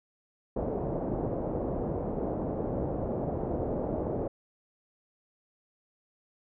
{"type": "low-pass noise", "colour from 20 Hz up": "white", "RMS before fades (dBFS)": -32, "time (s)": [0.56, 4.28], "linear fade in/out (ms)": 5, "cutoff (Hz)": 610, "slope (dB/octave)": 24, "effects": []}